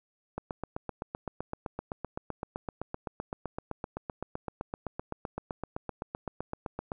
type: click train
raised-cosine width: 1 ms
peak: -20 dBFS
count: 52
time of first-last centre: 0.38-6.918 s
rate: 7.8 Hz
effects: none